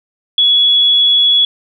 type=tone; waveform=sine; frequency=3377 Hz; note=G#7; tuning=28 cents sharp; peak=-7 dBFS; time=0.38-1.45 s; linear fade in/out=2 ms; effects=none